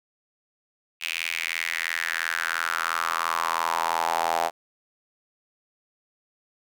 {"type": "tone with high-pass filter sweep", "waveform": "square", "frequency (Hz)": 41.47, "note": "E1", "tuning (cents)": 11, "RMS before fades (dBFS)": -27, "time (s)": [1, 4.51], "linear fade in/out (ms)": 50, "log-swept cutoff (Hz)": [2600, 730], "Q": 4.4, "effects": []}